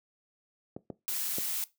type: clicks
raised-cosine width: 2 ms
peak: -24 / -23 / -22 dBFS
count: 3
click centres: 0.765 / 0.902 / 1.384 s
type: noise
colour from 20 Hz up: blue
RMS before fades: -33 dBFS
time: 1.08-1.64 s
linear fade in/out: 0 ms
effects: noise-tail reverb RT60 0.2 s tail -18 dB re dry + high-pass 150 Hz 12 dB/octave